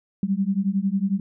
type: beating tone pair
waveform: sine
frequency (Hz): 190.2 / 201.2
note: F#3 / G3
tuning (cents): +48 / +45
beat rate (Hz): 11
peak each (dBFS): -23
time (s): 0.23-1.2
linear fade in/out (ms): 2
effects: none